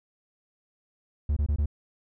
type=tone bursts; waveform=triangle; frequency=73.42 Hz; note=D2; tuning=in tune; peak=-20 dBFS; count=4; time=1.29-1.659 s; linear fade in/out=5 ms; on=75 ms; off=23 ms; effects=none